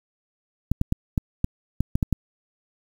clicks, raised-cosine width 5 ms, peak -8 dBFS, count 9, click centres 0.716 / 0.814 / 0.924 / 1.178 / 1.444 / 1.806 / 1.955 / 2.028 / 2.127 s, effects 7-bit

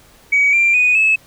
sine tone with pitch steps, 2265 / 2371 / 2481 / 2597 Hz, C#7 / D7 / D#7 / E7, +37 / +16 / -6 / -26 cents, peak -9 dBFS, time 0.32-1.16 s, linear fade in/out 10 ms, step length 210 ms, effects tanh soft clip ceiling -6 dBFS + pink hiss -48 dBFS RMS until 1.26 s

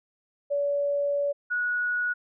sine tone pair in turn, 571 / 1461 Hz, D5 / F#6, -49 / -22 cents, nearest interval octave + major third, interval 1627 cents, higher second, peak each -23 / -24 dBFS, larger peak first, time 0.5-1.33 / 1.5-2.14 s, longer first, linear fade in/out 20 ms, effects none

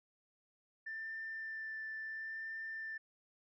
sine tone with vibrato, 1777 Hz, A6, 17 cents sharp, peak -40 dBFS, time 0.86-2.98 s, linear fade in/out 10 ms, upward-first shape sine, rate 0.73 Hz, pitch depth 12 cents each way, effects tanh soft clip ceiling -36 dBFS

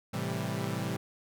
sawtooth chord, A minor seventh, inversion none, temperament equal with one note detuned, 110 / 131.65 / 164.81 / 196 Hz, A2 / C3 / E3 / G3, 0 / +11 / 0 / 0 cents, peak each -33 dBFS, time 0.13-0.97 s, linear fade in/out 10 ms, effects none

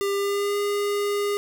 square tone with pitch glide, 398.8 to 408.1 Hz, G4 to G#4, +30 to -30 cents, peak -23 dBFS, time 0.01-1.37 s, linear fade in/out 0 ms, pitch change +40 cents, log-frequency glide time 0.15-0.58 s, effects none

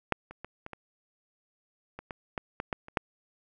clicks, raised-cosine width 0.5 ms, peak -9 / -29 / -24 / -25 / -25 / -25 / -22 / -17 / -17 / -15 / -30 / -10 dBFS, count 12, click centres 0.123 / 0.31 / 0.446 / 0.664 / 0.733 / 1.99 / 2.108 / 2.378 / 2.601 / 2.728 / 2.884 / 2.972 s, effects none

